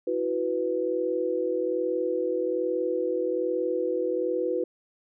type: chord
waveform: sine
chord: E suspended second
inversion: none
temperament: just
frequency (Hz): 329.6 / 370.8 / 494.4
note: E4 / F#4 / B4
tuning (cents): 0 / +4 / +2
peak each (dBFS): -31 / -29 / -27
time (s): 0.07-4.64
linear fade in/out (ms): 5
effects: none